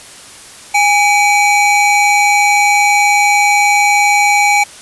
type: tone pair together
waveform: square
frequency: 822 / 2289 Hz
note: G#5 / D7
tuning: -18 / -45 cents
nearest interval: octave + tritone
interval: 1773 cents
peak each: -11 / -12 dBFS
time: 0.74-4.64 s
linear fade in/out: 10 ms
effects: white hiss -35 dBFS RMS until 4.81 s + resampled to 24000 Hz